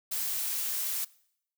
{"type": "noise", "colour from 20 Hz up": "blue", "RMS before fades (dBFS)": -32, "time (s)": [0.11, 1.05], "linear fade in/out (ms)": 10, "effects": ["noise-tail reverb RT60 0.7 s tail -22 dB re dry"]}